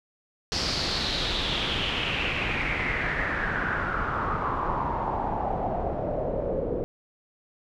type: noise with low-pass filter sweep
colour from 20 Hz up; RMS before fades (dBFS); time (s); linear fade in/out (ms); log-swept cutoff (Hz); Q
pink; -28; 0.52-6.84; 0; 5100 to 470; 5
effects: none